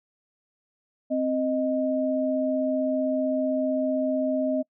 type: tone pair together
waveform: sine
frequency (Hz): 262.1 / 622.3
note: C4 / D#5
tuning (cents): +3 / 0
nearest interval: octave + minor third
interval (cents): 1497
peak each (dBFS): -25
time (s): 1.1-4.63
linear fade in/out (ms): 20
effects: noise-tail reverb RT60 0.1 s tail -25 dB re dry